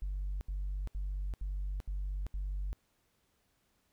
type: tone bursts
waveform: sine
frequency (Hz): 48.18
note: G1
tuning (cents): -29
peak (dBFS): -32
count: 6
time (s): 0.02-2.73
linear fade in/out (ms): 0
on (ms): 390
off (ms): 74
effects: tanh soft clip ceiling -31 dBFS + pink hiss -75 dBFS RMS until 3.92 s